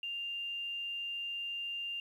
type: tone with quantisation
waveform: sine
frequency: 2794 Hz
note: F7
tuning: in tune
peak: -36 dBFS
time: 0.03-2 s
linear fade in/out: 2 ms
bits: 11
effects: none